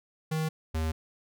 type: tone pair in turn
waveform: square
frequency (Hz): 157.7 / 79.67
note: D#3 / D#2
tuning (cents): +24 / +42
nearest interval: octave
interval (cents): 1182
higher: first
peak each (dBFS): -28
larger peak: neither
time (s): 0.31-0.49 / 0.74-0.92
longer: neither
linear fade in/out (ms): 10
effects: none